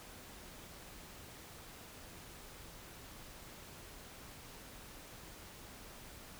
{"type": "silence", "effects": ["pink hiss -53 dBFS RMS until 6.39 s"]}